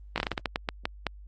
slowing click train, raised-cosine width 0.3 ms, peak -11 dBFS, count 12, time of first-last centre 0.16-1.067 s, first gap 18 ms, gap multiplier 1.28, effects added 50 Hz sine -44 dBFS peak until 1.27 s + Opus 24 kbps

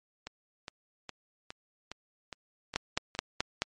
two click trains, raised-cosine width 0.2 ms, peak -22 / -10 dBFS, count 8 / 5, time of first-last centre 0.27-3.151 / 2.76-3.62 s, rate 2.43 / 4.65 Hz, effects MP3 48 kbps

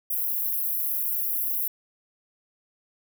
white high-pass noise, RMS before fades -27 dBFS, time 0.1-1.68 s, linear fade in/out 5 ms, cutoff 11000 Hz, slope 96 dB/octave, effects none

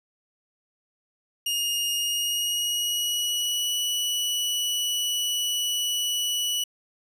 sawtooth tone with pitch glide, 2849 to 2948 Hz, F7 to F#7, +34 to -7 cents, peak -21 dBFS, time 1.46-6.64 s, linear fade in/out 5 ms, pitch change +59 cents, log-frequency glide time 1.92-3.75 s, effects resampled to 32000 Hz

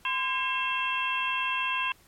harmonic tone with a mistuned harmonic, 539 Hz, C#5, 49 cents flat, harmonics 2 / 3 / 4 / 5 / 6, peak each -30 / -35 / -40 / -29 / -36 dBFS, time 0.05-1.92 s, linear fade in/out 2 ms, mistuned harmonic 2, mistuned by -78 cents, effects pink hiss -59 dBFS RMS until 2.07 s + MP3 64 kbps

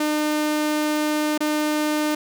sawtooth tone with dropouts, 302.6 Hz, D#4, 48 cents flat, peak -16 dBFS, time 0-2.15 s, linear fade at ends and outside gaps 5 ms, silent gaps 1.378-1.405 s, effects none

